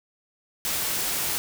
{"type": "noise", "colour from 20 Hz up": "white", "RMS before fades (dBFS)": -27, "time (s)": [0.65, 1.38], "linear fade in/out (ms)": 0, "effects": []}